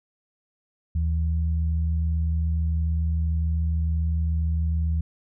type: tone pair together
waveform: sine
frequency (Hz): 77.78 / 164.81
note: D#2 / E3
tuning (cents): 0 / 0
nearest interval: octave + minor second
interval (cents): 1300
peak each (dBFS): -21 / -32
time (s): 0.95-5.01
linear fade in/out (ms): 5
effects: none